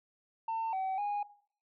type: tone with pitch steps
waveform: sine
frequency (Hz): 901 / 762 / 822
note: A5 / G5 / G#5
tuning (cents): +41 / -49 / -18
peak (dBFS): -29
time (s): 0.48-1.23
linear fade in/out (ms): 5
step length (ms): 250
effects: noise-tail reverb RT60 0.5 s tail -19 dB re dry + tanh soft clip ceiling -30 dBFS